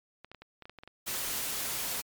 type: clicks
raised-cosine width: 0.3 ms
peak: -31 dBFS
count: 10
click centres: 0.246 / 0.316 / 0.347 / 0.42 / 0.623 / 0.655 / 0.696 / 0.787 / 0.835 / 0.876 s
type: noise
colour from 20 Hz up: white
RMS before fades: -34 dBFS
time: 1.06-2.02 s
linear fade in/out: 20 ms
effects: MP3 96 kbps